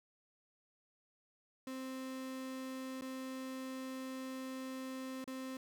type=tone with dropouts; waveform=35% pulse; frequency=261.6 Hz; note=C4; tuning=in tune; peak=-40 dBFS; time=1.67-5.57 s; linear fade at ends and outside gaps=2 ms; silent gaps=3.011-3.02 / 5.242-5.276 s; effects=none